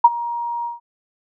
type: tone with ADSR envelope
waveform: sine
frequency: 945 Hz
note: A#5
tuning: 23 cents sharp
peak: -3 dBFS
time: 0.04-0.8 s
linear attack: 7 ms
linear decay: 38 ms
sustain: -19 dB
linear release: 150 ms
effects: none